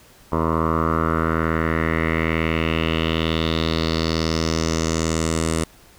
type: tone with low-pass filter sweep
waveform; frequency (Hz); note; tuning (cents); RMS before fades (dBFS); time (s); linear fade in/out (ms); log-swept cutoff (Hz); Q
10% pulse; 81.1; E2; -28; -21; 0.32-5.64; 5; 980 to 8900; 3.8
effects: pink hiss -50 dBFS RMS until 5.98 s